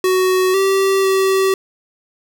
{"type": "tone with pitch steps", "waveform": "square", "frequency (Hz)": [371.8, 387.6, 384], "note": ["F#4", "G4", "G4"], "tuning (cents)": [8, -20, -36], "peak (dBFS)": -13, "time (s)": [0.04, 1.54], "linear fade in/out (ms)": 2, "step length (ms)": 500, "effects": []}